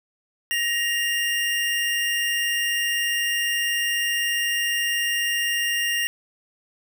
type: tone pair together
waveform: square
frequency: 1881.6 / 2800 Hz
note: A#6 / F7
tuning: +16 / +4 cents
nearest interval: perfect fifth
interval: 688 cents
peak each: -25 dBFS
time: 0.51-6.07 s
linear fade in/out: 0 ms
effects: none